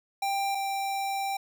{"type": "tone pair in turn", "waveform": "square", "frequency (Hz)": [790, 785.5], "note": ["G5", "G5"], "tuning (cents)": [13, 3], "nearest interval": "unison", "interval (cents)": 10, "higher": "first", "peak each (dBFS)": [-27, -29], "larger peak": "first", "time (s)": [[0.22, 0.55], [0.55, 1.37]], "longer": "second", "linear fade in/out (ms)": 5, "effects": []}